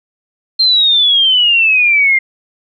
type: exponential sweep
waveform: sine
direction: down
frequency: 4197 to 2093 Hz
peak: -7 dBFS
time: 0.59-2.19 s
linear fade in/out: 10 ms
effects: none